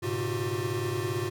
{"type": "tone cluster", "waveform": "square", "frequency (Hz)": [104.3, 121.7, 137.3, 355.6, 385.5], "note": ["G#2", "B2", "C#3", "F4", "G4"], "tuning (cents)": [8, -25, -16, 31, -29], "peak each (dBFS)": [-35, -37, -39, -33, -37], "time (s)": [0.02, 1.3], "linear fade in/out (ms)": 20, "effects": []}